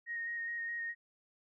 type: tone with vibrato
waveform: sine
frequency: 1864.7 Hz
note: A#6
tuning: in tune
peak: -36 dBFS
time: 0.06-0.95 s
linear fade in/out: 50 ms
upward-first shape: square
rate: 4.8 Hz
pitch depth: 12 cents each way
effects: none